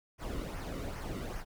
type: noise with flanger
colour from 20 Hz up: brown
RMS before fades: -39 dBFS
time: 0.18-1.45 s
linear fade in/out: 50 ms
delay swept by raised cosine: 0.25 to 1.23 ms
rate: 2.5 Hz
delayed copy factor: -0.6
effects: none